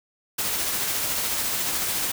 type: noise with tremolo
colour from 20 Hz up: white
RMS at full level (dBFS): -25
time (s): 0.38-2.12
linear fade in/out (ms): 10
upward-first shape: sine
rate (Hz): 14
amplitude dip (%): 25
effects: none